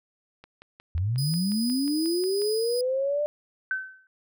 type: click train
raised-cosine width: 0.3 ms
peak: -30 dBFS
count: 12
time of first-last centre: 0.44-2.418 s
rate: 5.56 Hz
type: linear sweep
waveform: sine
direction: up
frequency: 77.78 to 600 Hz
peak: -23 dBFS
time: 0.95-3.26 s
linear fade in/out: 0 ms
type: tone with tremolo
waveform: sawtooth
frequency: 4978 Hz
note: D#8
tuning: in tune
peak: -28 dBFS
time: 1.18-2.81 s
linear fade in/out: 2 ms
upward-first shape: sine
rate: 2.5 Hz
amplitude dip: 25%
type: tone with exponential decay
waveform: sine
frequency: 1531 Hz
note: G6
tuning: 41 cents flat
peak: -22 dBFS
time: 3.71-4.07 s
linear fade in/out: 1 ms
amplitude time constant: 78 ms
effects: none